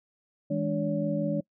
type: tone cluster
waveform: sine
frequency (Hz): 161 / 206.9 / 291.5 / 568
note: E3 / G#3 / D4 / C#5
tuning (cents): -41 / -6 / -13 / +42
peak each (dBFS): -31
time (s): 0.5-1.41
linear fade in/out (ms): 10
effects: noise-tail reverb RT60 0.1 s tail -23 dB re dry